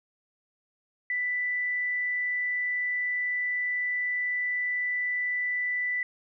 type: tone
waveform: sine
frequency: 1982 Hz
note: B6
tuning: 6 cents sharp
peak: -26 dBFS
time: 1.1-6.03 s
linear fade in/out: 2 ms
effects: none